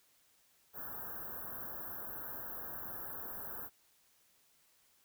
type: band-stop noise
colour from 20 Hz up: white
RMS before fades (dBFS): -44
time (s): 0.73-3.7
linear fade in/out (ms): 50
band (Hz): 1700 to 12000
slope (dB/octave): 96
effects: white hiss -70 dBFS RMS until 5.04 s